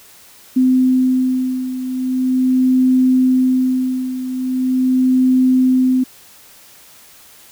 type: beating tone pair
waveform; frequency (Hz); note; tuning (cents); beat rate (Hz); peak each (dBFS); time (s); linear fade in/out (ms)
sine; 256.6 / 257.01; C4 / C4; -34 / -31; 0.41; -13 / -18; 0.56-6.04; 10
effects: white hiss -44 dBFS RMS until 7.51 s